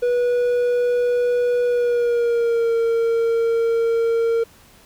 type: tone with pitch glide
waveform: triangle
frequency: 487.4 to 460 Hz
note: B4 to A#4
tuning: -23 to -23 cents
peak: -14 dBFS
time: 0.02-4.44 s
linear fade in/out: 10 ms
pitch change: -100 cents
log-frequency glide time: 1.65-2.74 s
effects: pink hiss -50 dBFS RMS until 4.85 s